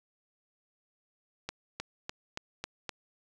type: accelerating click train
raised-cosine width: 0.2 ms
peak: -18 dBFS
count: 6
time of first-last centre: 1.49-2.893 s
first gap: 310 ms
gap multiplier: 0.95
effects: none